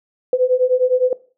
sine beating tone pair, 500 / 509.8 Hz, B4 / C5, +21 / -45 cents, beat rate 9.8 Hz, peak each -16 dBFS, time 0.33-1.13 s, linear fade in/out 2 ms, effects noise-tail reverb RT60 0.4 s tail -20 dB re dry

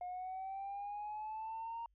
sine linear sweep, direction up, 714 to 932.3 Hz, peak -39 dBFS, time 0.01-1.86 s, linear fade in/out 2 ms, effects tanh soft clip ceiling -38 dBFS + added 50 Hz sine -70 dBFS peak until 1.94 s

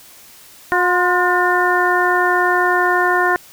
harmonic tone with a mistuned harmonic, 359.6 Hz, F#4, 49 cents flat, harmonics 1 / 2 / 3 / 4 / 5, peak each -19 / -19 / -19 / -19 / -19 dBFS, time 0.72-3.36 s, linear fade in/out 0 ms, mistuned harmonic 3, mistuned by -49 cents, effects white hiss -43 dBFS RMS until 3.52 s

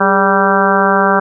harmonic tone with a mistuned harmonic, 194.9 Hz, G3, 10 cents flat, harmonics 1 / 2 / 3 / 4 / 5 / 6 / 7 / 8, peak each -17 / -17 / -17 / -17 / -17 / -17 / -17 / -17 dBFS, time 0-1.2 s, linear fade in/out 10 ms, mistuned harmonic 2, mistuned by +62 cents, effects none

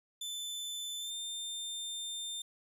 sawtooth tone with pitch glide, 3524 to 3600 Hz, A7 to A7, +2 to +39 cents, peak -35 dBFS, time 0.21-2.42 s, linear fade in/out 5 ms, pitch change +37 cents, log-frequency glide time 0.99-1.12 s, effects resampled to 32000 Hz

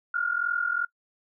sine tone pair together, 1396.9 / 1439.5 Hz, F6 / F#6, 0 / -48 cents, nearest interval minor second, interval 52 cents, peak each -27 dBFS, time 0.14-0.85 s, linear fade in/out 5 ms, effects noise-tail reverb RT60 0.1 s tail -23 dB re dry

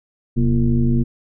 sine tone with frequency modulation, 130.81 Hz, C3, in tune, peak -13 dBFS, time 0.36-1.04 s, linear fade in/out 20 ms, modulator 105 Hz, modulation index 1.4, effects none

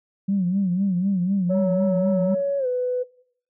sine tone with vibrato, 187.6 Hz, F#3, 24 cents sharp, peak -18 dBFS, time 0.28-2.35 s, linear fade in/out 10 ms, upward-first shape sine, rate 4 Hz, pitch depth 120 cents each way
sine tone with pitch glide, 560 to 498.9 Hz, C#5 to B4, +18 to +17 cents, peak -20 dBFS, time 1.49-3.04 s, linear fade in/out 20 ms, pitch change -201 cents, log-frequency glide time 2.58-2.67 s
effects noise-tail reverb RT60 0.7 s tail -21 dB re dry + tanh soft clip ceiling -13 dBFS

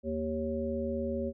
harmonic tone with a mistuned harmonic, 77.78 Hz, D#2, in tune, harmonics 1 / 3 / 5 / 7, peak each -39 / -34 / -37 / -35 dBFS, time 0.03-1.33 s, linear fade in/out 50 ms, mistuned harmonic 7, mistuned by +23 cents, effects none

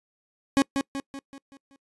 40% pulse tone with echo, 274.9 Hz, C#4, 14 cents flat, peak -16 dBFS, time 0.57-0.62 s, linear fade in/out 0 ms, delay 190 ms, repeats 6, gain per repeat -6 dB, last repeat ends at 1.76 s, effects noise-tail reverb RT60 0.1 s tail -25 dB re dry + resampled to 24000 Hz

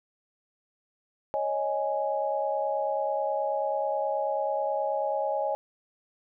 sine chord, C# suspended second, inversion none, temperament just, 554.4 / 623.7 / 831.5 Hz, C#5 / D#5 / G#5, 0 / +4 / +2 cents, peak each -30 dBFS, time 1.34-5.55 s, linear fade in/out 0 ms, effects none

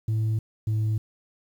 sine tone pair in turn, 110 / 108.61 Hz, A2 / A2, 0 / -22 cents, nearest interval unison, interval 22 cents, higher first, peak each -19 dBFS, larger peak neither, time 0.08-0.39 / 0.67-0.98 s, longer neither, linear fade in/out 5 ms, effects tanh soft clip ceiling -21 dBFS + 9-bit

